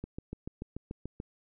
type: click train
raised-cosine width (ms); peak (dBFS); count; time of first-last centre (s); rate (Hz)
3; -25; 9; 0.04-1.201; 6.89
effects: none